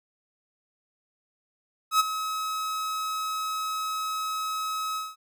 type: tone with ADSR envelope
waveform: 45% pulse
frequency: 1280 Hz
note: D#6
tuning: 49 cents sharp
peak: -16 dBFS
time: 1.91-5.16 s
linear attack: 88 ms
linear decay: 21 ms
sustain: -12 dB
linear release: 200 ms
effects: none